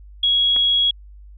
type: tone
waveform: sine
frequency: 3322 Hz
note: G#7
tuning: in tune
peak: -14 dBFS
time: 0.23-0.91 s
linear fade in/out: 5 ms
type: clicks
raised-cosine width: 0.5 ms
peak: -20 dBFS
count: 2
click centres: 0.562 / 0.566 s
effects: added 50 Hz sine -39 dBFS peak until 1.37 s